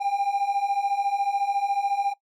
triangle beating tone pair, 790 / 804 Hz, G5 / G5, +13 / +44 cents, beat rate 14 Hz, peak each -25 / -22 dBFS, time 0-2.14 s, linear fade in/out 20 ms, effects noise-tail reverb RT60 0.1 s tail -19 dB re dry

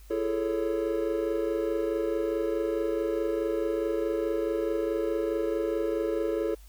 triangle chord, A major seventh, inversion second, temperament equal with one note detuned, 337.3 / 415.3 / 440 / 554.4 Hz, E4 / G#4 / A4 / C#5, +40 / 0 / 0 / 0 cents, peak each -29 / -32 / -28 / -31 dBFS, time 0.1-6.55 s, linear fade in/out 10 ms, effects added 50 Hz sine -47 dBFS peak until 6.68 s + white hiss -59 dBFS RMS until 6.68 s

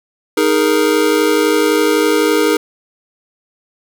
square chord, D# suspended fourth, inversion none, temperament just, 311.1 / 414.8 / 466.7 Hz, D#4 / G#4 / A#4, 0 / -2 / +2 cents, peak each -16 dBFS, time 0.37-2.57 s, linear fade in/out 5 ms, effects none

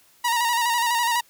sawtooth tone with vibrato, 945 Hz, A#5, 23 cents sharp, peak -16 dBFS, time 0.24-1.21 s, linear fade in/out 10 ms, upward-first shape square, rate 12 Hz, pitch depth 41 cents each way, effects white hiss -57 dBFS RMS until 1.29 s

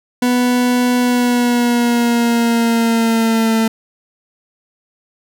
40% pulse tone with pitch glide, 246.9 to 223.8 Hz, B3 to A3, 0 to +30 cents, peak -11 dBFS, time 0.22-3.68 s, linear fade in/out 5 ms, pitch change -170 cents, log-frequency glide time 0.98-3.54 s, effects none

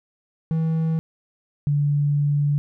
triangle / sine tone pair in turn, 161.3 / 144.99 Hz, E3 / D3, -37 / -22 cents, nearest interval major second, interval 185 cents, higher first, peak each -17 dBFS, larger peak neither, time 0.51-0.99 / 1.67-2.58 s, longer second, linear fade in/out 0 ms, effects none

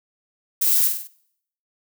violet noise with echo, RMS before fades -19 dBFS, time 0.61-0.88 s, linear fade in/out 10 ms, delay 49 ms, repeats 4, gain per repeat -5 dB, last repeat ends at 1.076 s, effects noise-tail reverb RT60 0.7 s tail -22 dB re dry

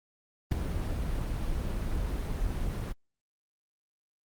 brown noise with ADSR envelope, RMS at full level -21 dBFS, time 0.51-2.93 s, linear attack 10 ms, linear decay 9 ms, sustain -10 dB, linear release 16 ms, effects Opus 24 kbps

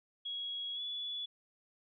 sine tone with pitch glide, 3322 to 3425 Hz, G#7 to A7, 0 to -47 cents, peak -37 dBFS, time 0.25-1.26 s, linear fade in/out 10 ms, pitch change +53 cents, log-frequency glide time 0.74-0.81 s, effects none

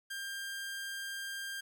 sawtooth tone, 1596 Hz, G6, 31 cents sharp, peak -35 dBFS, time 0.1-1.61 s, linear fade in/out 10 ms, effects 11-bit

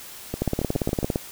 two click trains, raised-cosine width 2 ms, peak -9 / -13 dBFS, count 14 / 6, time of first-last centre 0.42-1.159 / 0.34-1.03 s, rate 17.6 / 7.25 Hz, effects white hiss -41 dBFS RMS until 1.31 s

